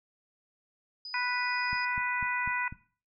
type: tone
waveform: sine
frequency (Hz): 4978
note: D#8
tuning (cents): 0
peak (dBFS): -38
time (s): 1.05-1.85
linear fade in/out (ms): 2
type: harmonic tone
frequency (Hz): 493.9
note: B4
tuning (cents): 0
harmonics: 2 / 3 / 4 / 5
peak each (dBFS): -34 / -34 / -34 / -34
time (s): 1.14-2.68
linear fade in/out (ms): 2
type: click train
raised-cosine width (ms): 5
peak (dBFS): -29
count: 5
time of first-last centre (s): 1.73-2.725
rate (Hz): 4.02
effects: noise-tail reverb RT60 0.4 s tail -17 dB re dry